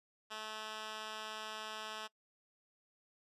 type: tone with band-pass filter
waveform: 10% pulse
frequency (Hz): 216.7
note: A3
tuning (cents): -26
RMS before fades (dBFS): -45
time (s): 0.3-2.08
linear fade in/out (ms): 20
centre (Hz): 2800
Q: 0.82
effects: noise-tail reverb RT60 0.1 s tail -22 dB re dry + resampled to 32000 Hz